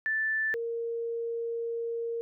sine tone pair in turn, 1760 / 464 Hz, A6 / A#4, 0 / -8 cents, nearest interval octave + major seventh, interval 2308 cents, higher first, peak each -26 / -30 dBFS, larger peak first, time 0.06-0.54 / 0.54-2.21 s, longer second, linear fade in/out 0 ms, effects none

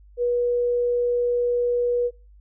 sine tone, 484.4 Hz, B4, 34 cents flat, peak -19 dBFS, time 0.17-2.11 s, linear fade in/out 50 ms, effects noise-tail reverb RT60 0.3 s tail -23 dB re dry + added 50 Hz sine -47 dBFS peak until 2.4 s

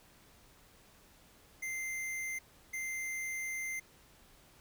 square tone bursts at uneven times, 2085 Hz, C7, 7 cents flat, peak -37 dBFS, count 2, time 1.62-2.39 / 2.73-3.8 s, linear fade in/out 10 ms, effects pink hiss -62 dBFS RMS until 4.6 s

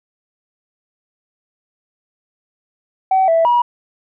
sine tone with pitch steps, 761 / 659 / 963 Hz, F#5 / E5 / B5, +48 / -1 / -44 cents, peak -9 dBFS, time 3.11-3.62 s, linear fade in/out 5 ms, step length 170 ms, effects tanh soft clip ceiling -7 dBFS

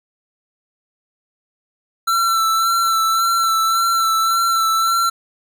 square tone with vibrato, 1341 Hz, E6, 29 cents sharp, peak -15 dBFS, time 2.07-5.1 s, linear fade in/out 10 ms, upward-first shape sine, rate 1.8 Hz, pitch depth 24 cents each way, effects none

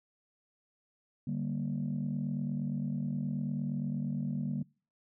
sine chord, G minor, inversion second, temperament just, 147 / 196 / 235.2 Hz, D3 / G3 / Bb3, +2 / 0 / +16 cents, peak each -34 / -36 / -35 dBFS, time 1.27-4.63 s, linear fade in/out 5 ms, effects noise-tail reverb RT60 0.4 s tail -26 dB re dry + tanh soft clip ceiling -25 dBFS

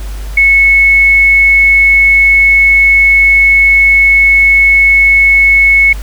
sine tone, 2200 Hz, C#7, 14 cents flat, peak -3 dBFS, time 0.37-5.93 s, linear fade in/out 5 ms, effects added 50 Hz sine -18 dBFS peak until 6.02 s + pink hiss -33 dBFS RMS until 6.02 s

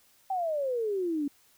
sine exponential sweep, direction down, 784 to 277.9 Hz, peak -27 dBFS, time 0.3-1.28 s, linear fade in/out 5 ms, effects white hiss -63 dBFS RMS until 1.57 s

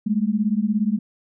sine beating tone pair, 202.9 / 219.9 Hz, G#3 / A3, -40 / -1 cents, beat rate 17 Hz, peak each -21 dBFS, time 0.06-0.99 s, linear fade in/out 10 ms, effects none

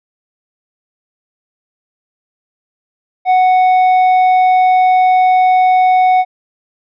triangle tone with tanh clipping, 740 Hz, F#5, in tune, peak -8 dBFS, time 3.25-6.25 s, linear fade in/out 50 ms, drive 10 dB, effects none

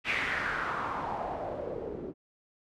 white noise with low-pass filter sweep, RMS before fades -34 dBFS, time 0.04-2.14 s, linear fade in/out 50 ms, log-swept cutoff 2400 to 350 Hz, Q 3.6, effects none

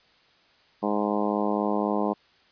harmonic tone, 103.83 Hz, G#2, in tune, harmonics 2 / 3 / 4 / 5 / 6 / 7 / 8 / 9 / 10, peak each -28 / -30 / -31 / -32 / -33 / -33 / -34 / -35 / -35 dBFS, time 0.82-2.14 s, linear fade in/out 20 ms, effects white hiss -60 dBFS RMS until 2.51 s + resampled to 11025 Hz

